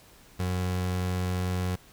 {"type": "tone", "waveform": "30% pulse", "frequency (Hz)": 91.1, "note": "F#2", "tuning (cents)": -26, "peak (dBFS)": -24, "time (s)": [0.39, 1.76], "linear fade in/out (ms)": 10, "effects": ["pink hiss -55 dBFS RMS until 1.92 s"]}